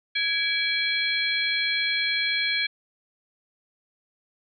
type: harmonic tone with a mistuned harmonic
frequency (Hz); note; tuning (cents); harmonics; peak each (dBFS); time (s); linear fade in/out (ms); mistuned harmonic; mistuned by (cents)
830.6; G#5; 0; 2 / 3 / 4 / 5; -30 / -26 / -28 / -29; 0.15-2.67; 10; 3; -130
effects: none